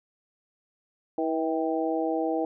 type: harmonic tone with a mistuned harmonic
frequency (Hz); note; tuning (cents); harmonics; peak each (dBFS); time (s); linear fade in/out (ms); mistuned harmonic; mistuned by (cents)
161.6; E3; -34; 2 / 3 / 4 / 5; -28 / -30 / -31 / -32; 1.18-2.45; 2; 5; -45
effects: none